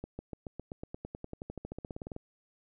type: accelerating click train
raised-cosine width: 2 ms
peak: -26 dBFS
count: 25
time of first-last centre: 0.04-2.164 s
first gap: 150 ms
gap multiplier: 0.95
effects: none